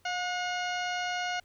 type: harmonic tone with a mistuned harmonic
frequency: 717 Hz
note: F5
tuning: 45 cents sharp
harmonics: 1 / 2 / 3 / 4 / 5 / 6 / 7 / 8 / 9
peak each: -33 / -35 / -39 / -39 / -50 / -44 / -52 / -46 / -51 dBFS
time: 0.05-1.4 s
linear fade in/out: 5 ms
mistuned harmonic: 2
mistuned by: +31 cents
effects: added 92 Hz sine -67 dBFS peak until 1.44 s + pink hiss -67 dBFS RMS until 1.44 s